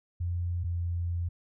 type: tone pair in turn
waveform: sine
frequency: 87.31 / 86.31 Hz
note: F2 / F2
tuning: 0 / -20 cents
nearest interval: unison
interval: 20 cents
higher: first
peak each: -28 dBFS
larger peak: neither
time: 0.2-0.64 / 0.64-1.29 s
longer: second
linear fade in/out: 10 ms
effects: none